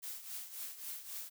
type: noise with tremolo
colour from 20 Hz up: blue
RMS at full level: -42 dBFS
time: 0.02-1.3 s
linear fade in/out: 20 ms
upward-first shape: triangle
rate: 3.7 Hz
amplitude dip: 75%
effects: none